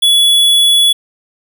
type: tone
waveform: square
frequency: 3400 Hz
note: G#7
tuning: 40 cents sharp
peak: -7 dBFS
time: 0.02-0.93 s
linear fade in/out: 10 ms
effects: none